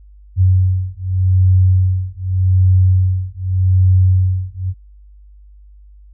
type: beating tone pair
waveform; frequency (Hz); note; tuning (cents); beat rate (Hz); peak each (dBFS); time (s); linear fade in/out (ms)
sine; 92.5 / 93.34; F#2 / F#2; 0 / +16; 0.84; -13; 0.36-4.74; 50
effects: added 50 Hz sine -39 dBFS peak until 6.13 s